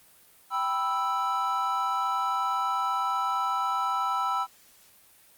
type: chord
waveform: triangle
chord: E minor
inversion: first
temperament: equal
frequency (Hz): 784 / 987.8 / 1318.5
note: G5 / B5 / E6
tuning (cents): 0 / 0 / 0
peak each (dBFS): -30 / -28 / -26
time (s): 0.5-4.47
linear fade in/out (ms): 50
effects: white hiss -57 dBFS RMS until 5.37 s + Opus 32 kbps